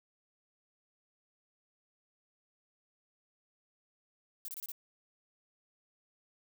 violet noise bursts, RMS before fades -42 dBFS, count 5, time 4.45-4.718 s, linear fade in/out 0 ms, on 32 ms, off 27 ms, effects none

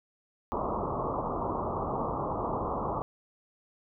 white low-pass noise, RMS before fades -32 dBFS, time 0.52-3.02 s, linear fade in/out 0 ms, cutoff 1200 Hz, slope 96 dB/octave, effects none

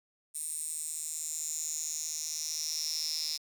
10% pulse tone with high-pass filter sweep, 155.56 Hz, D#3, in tune, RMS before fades -36 dBFS, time 0.34-3.38 s, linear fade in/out 20 ms, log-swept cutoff 8900 to 5000 Hz, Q 7.2, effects none

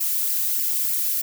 violet noise with flanger, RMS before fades -23 dBFS, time 0-1.22 s, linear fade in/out 10 ms, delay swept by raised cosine 0.39 to 2.29 ms, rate 3.3 Hz, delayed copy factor +0.65, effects none

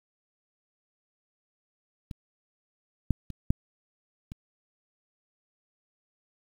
clicks, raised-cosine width 5 ms, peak -25 / -11 / -25 / -10 / -27 dBFS, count 5, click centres 2.112 / 3.107 / 3.303 / 3.505 / 4.319 s, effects 8-bit

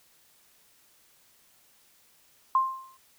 sine tone with exponential decay, 1054 Hz, C6, 12 cents sharp, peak -17 dBFS, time 2.55-2.97 s, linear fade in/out 2 ms, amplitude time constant 91 ms, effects white hiss -62 dBFS RMS until 3.18 s

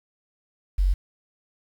sine tone, 46.45 Hz, F#1, 7 cents sharp, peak -17 dBFS, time 0.78-0.94 s, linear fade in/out 10 ms, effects 8-bit

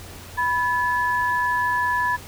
sine tone pair together, 987 / 1719.3 Hz, B5 / A6, -1 / -41 cents, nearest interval minor seventh, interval 960 cents, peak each -21 / -23 dBFS, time 0.37-2.17 s, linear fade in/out 20 ms, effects added 89 Hz sine -42 dBFS peak until 2.27 s + pink hiss -41 dBFS RMS until 2.27 s

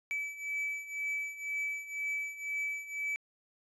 triangle beating tone pair, 2299 / 2301 Hz, D7 / D7, -37 / -36 cents, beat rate 2 Hz, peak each -38 / -34 dBFS, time 0.11-3.16 s, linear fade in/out 0 ms, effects resampled to 32000 Hz

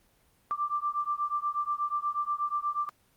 sine beating tone pair, 1174.7 / 1183 Hz, D6 / D6, 0 / +12 cents, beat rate 8.3 Hz, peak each -31 dBFS, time 0.51-2.89 s, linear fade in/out 0 ms, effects pink hiss -66 dBFS RMS until 3.16 s + Opus 24 kbps

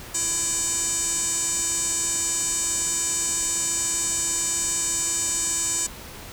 square tone with band-pass filter, 335.8 Hz, E4, 32 cents sharp, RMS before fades -25 dBFS, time 0.14-5.87 s, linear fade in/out 10 ms, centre 7500 Hz, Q 6.7, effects pink hiss -40 dBFS RMS until 6.32 s

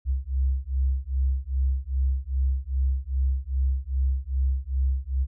sine beating tone pair, 65 / 67.5 Hz, C2 / C#2, -11 / -45 cents, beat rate 2.5 Hz, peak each -25 dBFS, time 0.05-5.27 s, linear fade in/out 50 ms, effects none

